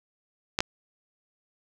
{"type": "clicks", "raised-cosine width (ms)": 0.2, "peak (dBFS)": -7, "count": 2, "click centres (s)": [0.589, 0.605], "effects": []}